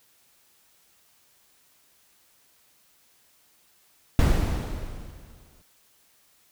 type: noise with exponential decay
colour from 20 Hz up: brown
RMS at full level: -17 dBFS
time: 4.19-5.62 s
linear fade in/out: 1 ms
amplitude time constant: 310 ms
effects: white hiss -62 dBFS RMS until 6.51 s